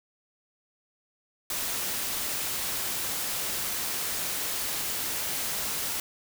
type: noise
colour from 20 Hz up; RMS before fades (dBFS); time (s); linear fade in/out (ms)
white; -31; 1.5-6; 2
effects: none